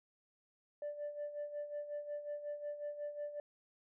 sine tone with tremolo, 587.3 Hz, D5, in tune, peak -36 dBFS, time 0.82-3.4 s, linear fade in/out 2 ms, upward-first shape sine, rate 5.5 Hz, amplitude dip 70%, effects tanh soft clip ceiling -36 dBFS

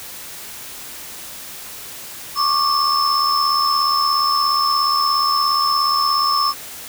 sine tone cluster, 1105 / 1182 / 5270 Hz, C#6 / D6 / E8, -6 / +11 / -1 cents, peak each -19 dBFS, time 2.35-6.54 s, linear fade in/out 50 ms, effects white hiss -34 dBFS RMS until 6.88 s

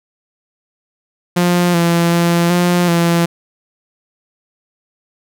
sawtooth tone with pitch steps, 176.1 / 170 / 171 / 176.3 / 169.9 Hz, F3 / F3 / F3 / F3 / F3, +15 / -46 / -36 / +17 / -47 cents, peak -7 dBFS, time 1.36-3.26 s, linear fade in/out 10 ms, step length 380 ms, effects none

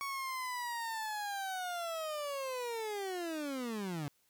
30% pulse linear sweep, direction down, 1120 to 138.59 Hz, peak -34 dBFS, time 0.01-4.08 s, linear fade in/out 0 ms, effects white hiss -73 dBFS RMS until 4.29 s

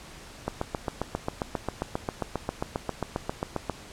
click train, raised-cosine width 1 ms, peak -13 dBFS, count 25, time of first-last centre 0.48-3.697 s, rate 7.46 Hz, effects pink hiss -46 dBFS RMS until 3.92 s + low-pass 9000 Hz 12 dB/octave

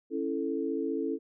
sine chord, A major, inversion first, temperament just, 275 / 330 / 440 Hz, C#4 / E4 / A4, -14 / +2 / 0 cents, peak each -33 dBFS, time 0.1-1.19 s, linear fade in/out 50 ms, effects none

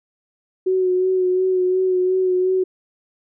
sine tone with vibrato, 370 Hz, F#4, in tune, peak -15 dBFS, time 0.66-2.64 s, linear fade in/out 10 ms, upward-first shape sine, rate 2.8 Hz, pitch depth 25 cents each way, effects none

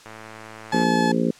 click train, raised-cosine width 0.5 ms, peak -24 dBFS, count 86, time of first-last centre 0.06-0.833 s, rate 110 Hz
30% pulse tone, 859 Hz, A5, 42 cents flat, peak -19 dBFS, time 0.72-1.12 s, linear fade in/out 5 ms
harmonic tone, 57.6 Hz, A#1, 20 cents flat, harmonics 3 / 4 / 5 / 6 / 7 / 8 / 9, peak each -25 / -22 / -26 / -31 / -27 / -33 / -29 dBFS, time 0.73-1.31 s, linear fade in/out 5 ms
effects white hiss -48 dBFS RMS until 1.39 s + low-pass 7000 Hz 12 dB/octave

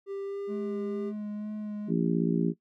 triangle tone with pitch glide, 394.8 to 400.1 Hz, G4 to G4, +12 to +35 cents, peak -31 dBFS, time 0.06-1.13 s, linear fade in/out 50 ms, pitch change +23 cents, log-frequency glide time 0.24-0.4 s
triangle tone with vibrato, 210.6 Hz, G#3, 24 cents sharp, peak -31 dBFS, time 0.47-1.93 s, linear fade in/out 50 ms, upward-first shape sine, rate 2.1 Hz, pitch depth 18 cents each way
harmonic tone, 57.1 Hz, A#1, 35 cents flat, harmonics 3 / 4 / 5 / 6 / 7, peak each -27 / -29 / -31 / -33 / -34 dBFS, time 1.87-2.54 s, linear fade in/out 50 ms
effects noise-tail reverb RT60 0.1 s tail -19 dB re dry

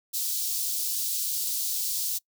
white high-pass noise, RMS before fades -29 dBFS, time 0.13-2.19 s, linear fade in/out 20 ms, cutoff 4000 Hz, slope 24 dB/octave, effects noise-tail reverb RT60 0.1 s tail -24 dB re dry

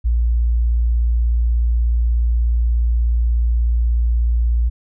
sine tone, 58.3 Hz, A#1, 1 cent sharp, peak -13 dBFS, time 0.04-4.7 s, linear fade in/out 20 ms, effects none

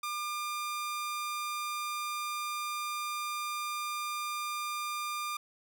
sawtooth tone, 1200 Hz, D6, 37 cents sharp, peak -30 dBFS, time 0.03-5.37 s, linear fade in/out 5 ms, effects none

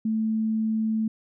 sine tone, 220 Hz, A3, in tune, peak -22 dBFS, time 0.05-1.08 s, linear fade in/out 5 ms, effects none

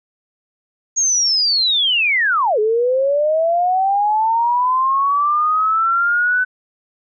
sine linear two-way sweep, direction down then up, 6645 to 417.2 to 1510 Hz, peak -13 dBFS, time 0.96-6.45 s, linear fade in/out 20 ms, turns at 2.59 s, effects none

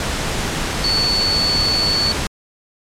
sine tone in noise, 4450 Hz, C#8, 6 cents sharp, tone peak -15 dBFS, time 0.84-2.12 s, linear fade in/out 2 ms, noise pink, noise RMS -21 dBFS, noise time 0-2.27 s, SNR +3 dB, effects low-pass 8000 Hz 12 dB/octave + MP3 96 kbps

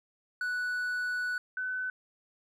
triangle / sine tone pair in turn, 1480 / 1509.4 Hz, F#6 / F#6, 0 / +34 cents, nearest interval unison, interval 34 cents, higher second, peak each -28 / -31 dBFS, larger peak first, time 0.41-1.38 / 1.57-1.9 s, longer first, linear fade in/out 2 ms, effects none

